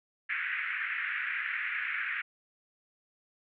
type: band-pass noise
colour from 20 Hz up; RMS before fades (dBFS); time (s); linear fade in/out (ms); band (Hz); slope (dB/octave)
pink; -34; 0.29-2.22; 10; 1500 to 2400; 48
effects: none